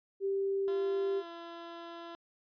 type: tone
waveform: sine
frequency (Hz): 392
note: G4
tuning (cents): 0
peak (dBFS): -29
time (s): 0.2-1.23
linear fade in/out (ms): 50
type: tone with pitch glide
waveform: 15% pulse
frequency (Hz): 343.3 to 338.6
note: F4 to E4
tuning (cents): -30 to +46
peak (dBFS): -37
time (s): 0.68-2.15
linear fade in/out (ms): 0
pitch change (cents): -24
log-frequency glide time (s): 1.19-1.27
effects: resampled to 11025 Hz